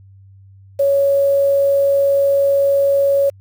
sine tone with quantisation, 557 Hz, C#5, 8 cents sharp, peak -11 dBFS, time 0.79-3.3 s, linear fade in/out 10 ms, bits 6, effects added 97 Hz sine -41 dBFS peak until 3.4 s

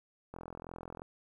click train, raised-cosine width 1 ms, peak -30 dBFS, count 30, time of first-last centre 0.34-1.019 s, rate 42.7 Hz, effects 11-bit

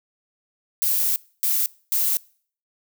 violet noise bursts at uneven times, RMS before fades -21 dBFS, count 3, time 0.82-1.16 / 1.43-1.66 / 1.92-2.17 s, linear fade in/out 0 ms, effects noise-tail reverb RT60 0.5 s tail -24 dB re dry

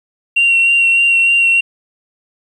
sine tone with vibrato, 2748 Hz, F7, 29 cents flat, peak -7 dBFS, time 0.36-1.61 s, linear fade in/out 10 ms, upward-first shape sine, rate 3.3 Hz, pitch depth 17 cents each way, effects tanh soft clip ceiling -5 dBFS + 8-bit

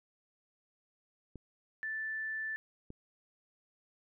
clicks, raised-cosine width 3 ms, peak -33 dBFS, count 2, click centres 1.357 / 2.904 s
sine tone, 1760 Hz, A6, in tune, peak -35 dBFS, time 1.83-2.56 s, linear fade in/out 0 ms
effects none

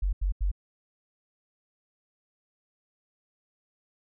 sine tone bursts, 46.92 Hz, F#1, 25 cents sharp, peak -23 dBFS, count 3, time 0.02-0.516 s, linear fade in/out 10 ms, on 110 ms, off 83 ms, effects none

